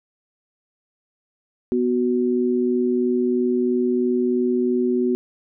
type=tone pair together; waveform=sine; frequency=246.9 / 369.9 Hz; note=B3 / F#4; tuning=0 / 0 cents; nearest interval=perfect fifth; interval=700 cents; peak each=-20 dBFS; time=1.72-5.15 s; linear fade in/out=0 ms; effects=none